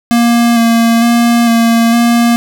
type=tone with vibrato; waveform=square; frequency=233.1 Hz; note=A#3; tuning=in tune; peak=-7 dBFS; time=0.11-2.36 s; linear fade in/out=0 ms; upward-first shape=square; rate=1.1 Hz; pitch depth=18 cents each way; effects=none